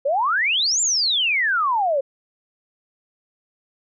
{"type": "exponential two-way sweep", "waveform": "sine", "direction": "up then down", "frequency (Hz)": [524, 7459, 524], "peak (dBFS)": -17, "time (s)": [0.05, 2.01], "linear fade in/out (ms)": 10, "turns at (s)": 0.81, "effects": []}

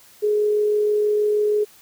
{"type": "tone with amplitude modulation", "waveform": "sine", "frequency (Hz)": 420, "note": "G#4", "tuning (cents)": 19, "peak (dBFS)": -15, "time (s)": [0.22, 1.65], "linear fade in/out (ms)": 20, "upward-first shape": "sine", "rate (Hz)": 46.3, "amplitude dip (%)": 25, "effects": ["white hiss -50 dBFS RMS until 1.81 s"]}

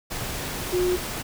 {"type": "tone in noise", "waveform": "sine", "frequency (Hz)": 361, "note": "F#4", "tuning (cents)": -43, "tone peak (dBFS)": -20, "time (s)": [0.72, 0.97], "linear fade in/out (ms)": 20, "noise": "pink", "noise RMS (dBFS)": -31, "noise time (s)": [0.1, 1.23], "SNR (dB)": 8, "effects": []}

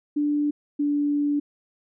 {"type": "tone pair in turn", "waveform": "sine", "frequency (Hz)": [293.7, 290.5], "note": ["D4", "D4"], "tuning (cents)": [0, -19], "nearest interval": "unison", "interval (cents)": 19, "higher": "first", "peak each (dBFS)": -20, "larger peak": "neither", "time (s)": [[0.16, 0.51], [0.79, 1.4]], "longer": "second", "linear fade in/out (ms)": 10, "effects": []}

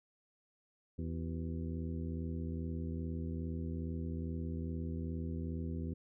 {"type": "harmonic tone with a mistuned harmonic", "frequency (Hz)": 82.41, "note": "E2", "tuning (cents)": 0, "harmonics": [1, 2, 3, 4, 5, 6], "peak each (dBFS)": [-39, -42, -43, -50, -50, -55], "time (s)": [0.98, 5.94], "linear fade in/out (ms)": 10, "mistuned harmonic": 5, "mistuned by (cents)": -110, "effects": []}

